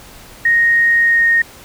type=tone with pitch glide; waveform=sine; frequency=1864.7 to 1854 Hz; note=A#6 to A#6; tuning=0 to -10 cents; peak=-9 dBFS; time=0.45-1.42 s; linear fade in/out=5 ms; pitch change=-10 cents; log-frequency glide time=0.99-1.27 s; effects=pink hiss -39 dBFS RMS until 1.64 s